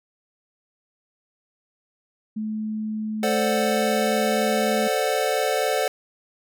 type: tone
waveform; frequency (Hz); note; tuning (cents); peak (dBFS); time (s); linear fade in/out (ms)
sine; 216; A3; -32; -25; 2.36-4.88; 10
type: chord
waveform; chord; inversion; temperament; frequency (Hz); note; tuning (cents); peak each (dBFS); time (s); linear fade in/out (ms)
square; D dominant seventh; second; equal; 440 / 523.3 / 587.3 / 740; A4 / C5 / D5 / F#5; 0 / 0 / 0 / 0; -27; 3.23-5.88; 2
effects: none